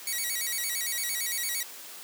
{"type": "tone with vibrato", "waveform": "5% pulse", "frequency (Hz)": 2072, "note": "C7", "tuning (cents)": -17, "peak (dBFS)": -19, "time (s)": [0.07, 1.63], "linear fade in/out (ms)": 2, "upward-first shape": "square", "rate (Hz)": 8.8, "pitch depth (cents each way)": 130, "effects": ["white hiss -44 dBFS RMS until 2.03 s", "high-pass 300 Hz 12 dB/octave"]}